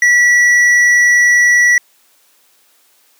triangle tone with hard clipping, 1945 Hz, B6, 27 cents flat, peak -8 dBFS, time 0.02-1.78 s, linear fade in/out 2 ms, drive 9 dB, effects white hiss -53 dBFS RMS until 3.19 s + high-pass 300 Hz 12 dB/octave

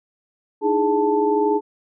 sine tone cluster, 304.2 / 325.1 / 417.2 / 881 Hz, D#4 / E4 / G#4 / A5, -39 / -24 / +8 / +2 cents, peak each -23 / -27 / -18 / -22 dBFS, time 0.61-1.61 s, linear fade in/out 50 ms, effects none

